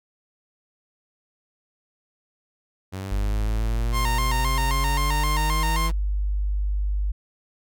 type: linear sweep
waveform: sawtooth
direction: up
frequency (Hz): 93.7 to 164.81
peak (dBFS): -26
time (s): 2.92-5.92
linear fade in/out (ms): 20
type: tone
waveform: sine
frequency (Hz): 50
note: G1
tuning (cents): +35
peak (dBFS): -21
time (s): 3.11-7.12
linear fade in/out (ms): 10
type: tone with vibrato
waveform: sawtooth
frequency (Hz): 987.8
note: B5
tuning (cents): 0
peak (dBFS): -21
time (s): 3.92-5.91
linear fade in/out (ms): 50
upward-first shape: square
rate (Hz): 3.8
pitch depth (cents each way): 120
effects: none